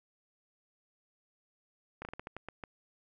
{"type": "slowing click train", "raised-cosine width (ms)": 0.5, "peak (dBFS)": -26, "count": 9, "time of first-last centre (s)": [2.02, 2.638], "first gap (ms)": 30, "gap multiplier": 1.26, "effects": []}